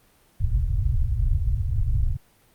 pink low-pass noise, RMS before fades -22 dBFS, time 0.4-2.17 s, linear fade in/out 10 ms, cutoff 130 Hz, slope 96 dB/octave, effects pink hiss -59 dBFS RMS until 2.54 s + Opus 32 kbps

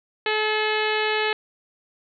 harmonic tone, 429.9 Hz, A4, 40 cents flat, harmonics 1 / 2 / 3 / 4 / 5 / 6 / 7 / 8 / 9 / 10, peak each -25 / -28 / -33 / -28 / -30 / -30 / -32 / -36 / -36 / -38 dBFS, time 0.26-1.33 s, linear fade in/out 2 ms, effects none

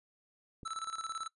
click, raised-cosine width 3 ms, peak -36 dBFS, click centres 0.632 s
square tone with tremolo, 1318.5 Hz, E6, in tune, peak -36 dBFS, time 0.65-1.28 s, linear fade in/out 10 ms, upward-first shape square, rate 18 Hz, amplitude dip 70%
effects noise-tail reverb RT60 0.1 s tail -19 dB re dry + resampled to 24000 Hz

